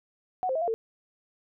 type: tone with pitch steps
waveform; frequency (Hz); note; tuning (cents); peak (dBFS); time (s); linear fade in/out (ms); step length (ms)
sine; 739 / 523 / 643 / 693 / 449.2; F#5 / C5 / E5 / F5 / A4; -2 / -1 / -43 / -14 / +36; -25; 0.43-0.74; 0; 62
effects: none